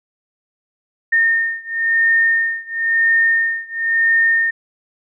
sine beating tone pair, 1826 / 1826.98 Hz, A#6 / A#6, -36 / -35 cents, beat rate 0.98 Hz, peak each -16 / -17 dBFS, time 1.12-4.51 s, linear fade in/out 10 ms, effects none

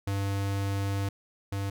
square tone pair in turn, 98.9 / 98.9 Hz, G2 / G2, +16 / +16 cents, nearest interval unison, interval 0 cents, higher neither, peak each -28 / -30 dBFS, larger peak first, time 0.07-1.09 / 1.52-1.7 s, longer first, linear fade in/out 5 ms, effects none

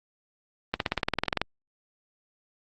accelerating click train, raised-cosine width 0.3 ms, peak -8 dBFS, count 14, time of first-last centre 0.74-1.416 s, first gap 62 ms, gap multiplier 0.97, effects Opus 24 kbps

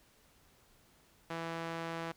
sawtooth tone with band-pass filter, 165.6 Hz, E3, 8 cents sharp, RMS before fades -40 dBFS, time 1.3-2.12 s, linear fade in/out 5 ms, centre 1200 Hz, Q 0.56, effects pink hiss -66 dBFS RMS until 2.16 s

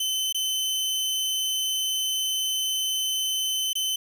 sawtooth tone with dropouts, 3054 Hz, G7, 46 cents flat, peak -21 dBFS, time 0-3.96 s, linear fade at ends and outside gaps 5 ms, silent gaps 0.326-0.345 / 3.732-3.753 s, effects 10-bit

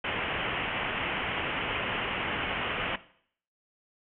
white low-pass noise, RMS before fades -32 dBFS, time 0.04-2.96 s, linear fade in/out 5 ms, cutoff 3100 Hz, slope 96 dB/octave, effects noise-tail reverb RT60 0.6 s tail -17 dB re dry

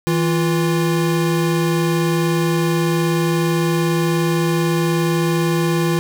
square tone pair together, 163 / 346.8 Hz, E3 / F4, -19 / -12 cents, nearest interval octave + minor second, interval 1307 cents, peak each -18 / -20 dBFS, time 0.07-5.99 s, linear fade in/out 0 ms, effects none

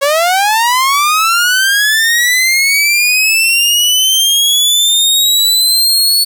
sawtooth linear sweep, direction up, 545 to 4435 Hz, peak -5 dBFS, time 0.01-6.25 s, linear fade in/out 20 ms, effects 7-bit

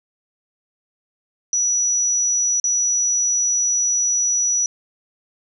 sine tone with dropouts, 5880 Hz, F#8, 12 cents flat, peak -16 dBFS, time 1.53-4.66 s, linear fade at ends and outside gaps 1 ms, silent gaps 2.6-2.641 s, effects none

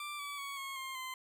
20% pulse tone with pitch steps, 1178 / 1147.8 / 1118.3 / 1089.6 / 1061.7 / 1034.4 Hz, D6 / D6 / C#6 / C#6 / C6 / C6, +5 / -40 / +15 / -30 / +25 / -20 cents, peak -35 dBFS, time 0-1.14 s, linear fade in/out 2 ms, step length 190 ms, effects none

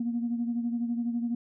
sine beating tone pair, 234.9 / 246.9 Hz, A#3 / B3, +13 / 0 cents, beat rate 12 Hz, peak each -27 / -35 dBFS, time 0-1.35 s, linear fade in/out 5 ms, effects tanh soft clip ceiling -21 dBFS

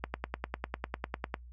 click train, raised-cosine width 0.5 ms, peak -18 dBFS, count 14, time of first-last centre 0.04-1.341 s, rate 9.99 Hz, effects noise-tail reverb RT60 0.1 s tail -22 dB re dry + added 60 Hz sine -47 dBFS peak until 1.52 s

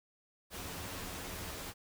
pink noise with comb filter, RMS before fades -43 dBFS, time 0.5-1.74 s, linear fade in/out 50 ms, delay 11 ms, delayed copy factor +0.55, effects none

